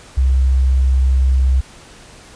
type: tone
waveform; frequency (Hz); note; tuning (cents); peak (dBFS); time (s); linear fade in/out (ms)
sine; 65.41; C2; 0; -10; 0.17-1.61; 10
effects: pink hiss -41 dBFS RMS until 2.35 s + resampled to 22050 Hz